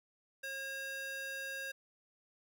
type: tone with high-pass filter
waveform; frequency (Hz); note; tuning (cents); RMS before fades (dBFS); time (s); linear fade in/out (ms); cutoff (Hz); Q
square; 540; C#5; -45; -42; 0.43-1.72; 10; 1200; 2.7
effects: none